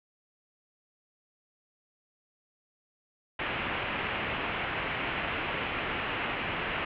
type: low-pass noise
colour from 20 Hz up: white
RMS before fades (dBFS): -33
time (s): 3.39-6.85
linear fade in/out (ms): 5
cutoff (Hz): 2900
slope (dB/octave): 48
effects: none